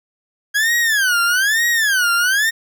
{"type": "tone with vibrato", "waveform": "40% pulse", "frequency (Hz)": 1622, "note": "G#6", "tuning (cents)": -41, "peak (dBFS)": -13, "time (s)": [0.54, 2.51], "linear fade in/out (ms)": 20, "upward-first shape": "sine", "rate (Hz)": 1.1, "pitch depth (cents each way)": 270, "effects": []}